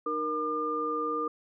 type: tone cluster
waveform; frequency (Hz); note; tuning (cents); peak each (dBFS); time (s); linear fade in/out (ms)
sine; 306.3 / 467.8 / 1203; D#4 / A#4 / D6; -27 / +6 / +41; -36 / -33 / -30; 0.06-1.28; 5
effects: none